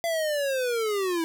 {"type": "linear sweep", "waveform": "square", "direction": "down", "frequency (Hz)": [681, 321.1], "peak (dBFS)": -25, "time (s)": [0.04, 1.24], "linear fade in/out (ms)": 0, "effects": ["9-bit"]}